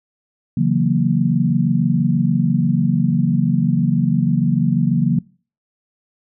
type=chord; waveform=sine; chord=F# dominant seventh; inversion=second; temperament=equal; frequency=138.59 / 164.81 / 185 / 233.1 Hz; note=C#3 / E3 / F#3 / A#3; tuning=0 / 0 / 0 / 0 cents; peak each=-19 dBFS; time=0.57-5.19 s; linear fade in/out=5 ms; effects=noise-tail reverb RT60 0.4 s tail -23 dB re dry